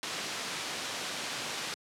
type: low-pass noise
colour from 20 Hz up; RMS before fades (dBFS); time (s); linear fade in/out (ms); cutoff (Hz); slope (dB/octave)
white; -37; 0.03-1.74; 0; 5100; 12
effects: high-pass 150 Hz 12 dB/octave + low-pass 12000 Hz 12 dB/octave